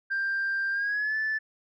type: tone with pitch glide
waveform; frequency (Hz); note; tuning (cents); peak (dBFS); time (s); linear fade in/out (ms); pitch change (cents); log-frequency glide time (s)
sine; 1585 to 1748.5; G6 to A6; +19 to -11; -24; 0.1-1.39; 20; +170; 0.71-1.16
effects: tanh soft clip ceiling -23 dBFS